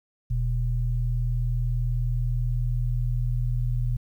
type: tone pair together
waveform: sine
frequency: 40.08 / 120.1 Hz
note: E1 / B2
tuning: -48 / -48 cents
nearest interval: octave + perfect fifth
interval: 1900 cents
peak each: -25 dBFS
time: 0.3-3.97 s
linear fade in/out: 10 ms
effects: 10-bit